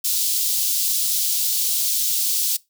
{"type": "high-pass noise", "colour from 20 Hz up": "white", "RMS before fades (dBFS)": -21, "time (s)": [0.04, 2.57], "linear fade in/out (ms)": 10, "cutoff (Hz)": 3600, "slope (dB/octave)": 24, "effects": ["noise-tail reverb RT60 0.2 s tail -21 dB re dry"]}